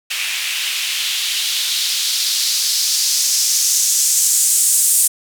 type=noise with band-pass filter sweep; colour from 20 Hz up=blue; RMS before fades=-17 dBFS; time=0.1-5.08 s; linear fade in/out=10 ms; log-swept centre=2400 to 8700 Hz; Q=2.1; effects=none